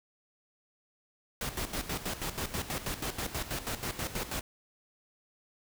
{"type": "noise with tremolo", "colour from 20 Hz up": "pink", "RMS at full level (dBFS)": -34, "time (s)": [1.41, 4.41], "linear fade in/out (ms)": 2, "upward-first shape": "square", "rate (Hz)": 6.2, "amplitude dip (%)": 70, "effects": []}